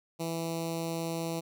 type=tone with notch filter; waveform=10% pulse; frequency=165.3 Hz; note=E3; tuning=5 cents sharp; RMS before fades=-34 dBFS; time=0.19-1.41 s; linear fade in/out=20 ms; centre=1600 Hz; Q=0.58; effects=none